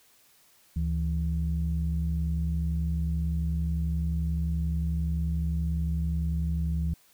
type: tone pair together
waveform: sine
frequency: 73.42 / 164.82 Hz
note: D2 / E3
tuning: 0 / 0 cents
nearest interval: octave + major second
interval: 1400 cents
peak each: -26 / -29 dBFS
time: 0.76-6.94 s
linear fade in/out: 5 ms
effects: tanh soft clip ceiling -18 dBFS + white hiss -61 dBFS RMS until 7.13 s